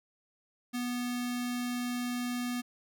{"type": "tone with notch filter", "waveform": "square", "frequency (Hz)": 245.2, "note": "B3", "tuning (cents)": -12, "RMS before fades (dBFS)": -34, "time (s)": [0.73, 2.62], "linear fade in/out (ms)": 20, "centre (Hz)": 510, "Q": 0.54, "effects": []}